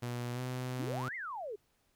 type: tone with pitch glide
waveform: sawtooth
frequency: 121.4 to 126.85 Hz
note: B2 to B2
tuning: -29 to +47 cents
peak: -32 dBFS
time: 0.02-1.09 s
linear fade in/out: 10 ms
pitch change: +76 cents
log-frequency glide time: 0.33-0.4 s
type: exponential two-way sweep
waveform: sine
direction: up then down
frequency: 246.9 to 2160 to 389.3 Hz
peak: -38 dBFS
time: 0.79-1.56 s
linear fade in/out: 10 ms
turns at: 1.15 s
effects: pink hiss -74 dBFS RMS until 1.95 s